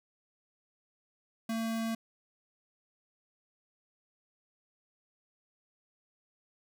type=tone; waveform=square; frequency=225.9 Hz; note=A3; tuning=46 cents sharp; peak=-32 dBFS; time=1.49-1.95 s; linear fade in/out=5 ms; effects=none